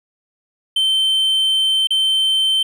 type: tone with dropouts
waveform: triangle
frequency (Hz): 3100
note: G7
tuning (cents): -20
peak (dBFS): -12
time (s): 0.76-2.63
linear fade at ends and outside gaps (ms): 5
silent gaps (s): 1.872-1.905
effects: none